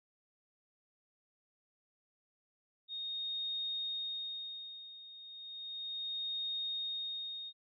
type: tone with tremolo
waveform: sine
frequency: 3710 Hz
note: A#7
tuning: 9 cents flat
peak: -35 dBFS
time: 2.88-7.53 s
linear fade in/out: 50 ms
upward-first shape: sine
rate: 0.34 Hz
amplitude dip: 80%
effects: none